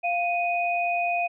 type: tone pair together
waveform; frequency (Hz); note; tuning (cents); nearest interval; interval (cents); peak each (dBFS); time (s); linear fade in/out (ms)
sine; 698.5 / 2489; F5 / D#7; 0 / 0; octave + minor seventh; 2200; -24 / -27; 0.03-1.28; 20
effects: none